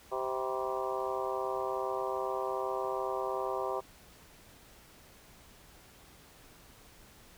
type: harmonic tone with a mistuned harmonic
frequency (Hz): 130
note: C3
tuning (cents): -11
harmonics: 3 / 4 / 5 / 6 / 7 / 8 / 9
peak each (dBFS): -37 / -38 / -39 / -40 / -40 / -41 / -42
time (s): 0.11-3.81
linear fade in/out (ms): 20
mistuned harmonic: 7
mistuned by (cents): +88
effects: pink hiss -57 dBFS RMS until 7.37 s